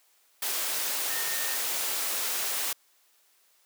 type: tone in noise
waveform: sine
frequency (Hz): 1830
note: A#6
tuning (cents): -32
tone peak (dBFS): -38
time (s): 1.1-1.56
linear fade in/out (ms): 5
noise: white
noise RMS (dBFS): -30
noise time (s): 0.42-2.73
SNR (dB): -11
effects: white hiss -65 dBFS RMS until 3.65 s + high-pass 400 Hz 12 dB/octave